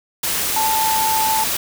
sine tone in noise, 880 Hz, A5, in tune, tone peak -17 dBFS, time 0.56-1.44 s, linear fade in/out 5 ms, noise white, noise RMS -21 dBFS, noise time 0.23-1.57 s, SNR +1 dB, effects none

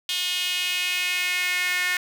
sawtooth tone with high-pass filter sweep, 360.8 Hz, F#4, 44 cents flat, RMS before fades -25 dBFS, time 0.09-1.97 s, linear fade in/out 2 ms, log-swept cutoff 3200 to 1900 Hz, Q 3.7, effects none

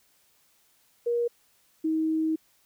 sine tone pair in turn, 474.5 / 317.3 Hz, A#4 / D#4, +31 / +34 cents, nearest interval perfect fifth, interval 697 cents, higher first, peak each -23 dBFS, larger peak neither, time 1.06-1.28 / 1.84-2.36 s, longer second, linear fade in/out 10 ms, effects white hiss -65 dBFS RMS until 2.65 s

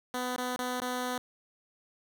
10% pulse tone with dropouts, 250 Hz, B3, 21 cents sharp, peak -23 dBFS, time 0.14-1.18 s, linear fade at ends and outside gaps 1 ms, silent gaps 0.362-0.38 / 0.561-0.591 / 0.801-0.818 s, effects none

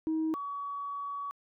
sine tone pair in turn, 317.6 / 1131.8 Hz, D#4 / C#6, +36 / +36 cents, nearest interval octave + minor seventh, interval 2200 cents, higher second, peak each -26 / -34 dBFS, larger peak first, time 0.07-0.34 / 0.34-1.31 s, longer second, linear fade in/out 0 ms, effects tanh soft clip ceiling -25 dBFS

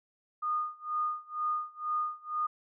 sine tone with tremolo, 1226 Hz, D#6, 26 cents flat, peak -27 dBFS, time 0.42-2.47 s, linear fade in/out 10 ms, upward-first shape sine, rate 2.1 Hz, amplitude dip 95%, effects none

